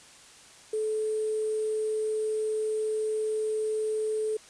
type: tone with sample-and-hold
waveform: sine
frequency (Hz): 432.7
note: A4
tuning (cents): -29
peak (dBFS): -26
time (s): 0.73-4.37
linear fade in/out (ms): 5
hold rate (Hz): 8820
effects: white hiss -52 dBFS RMS until 4.49 s + resampled to 22050 Hz